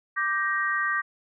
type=chord; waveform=sine; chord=G minor; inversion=second; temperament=just; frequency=1176 / 1568 / 1881.6 Hz; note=D6 / G6 / Bb6; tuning=+2 / 0 / +16 cents; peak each=-28 / -28 / -27 dBFS; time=0.16-1.02 s; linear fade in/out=20 ms; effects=none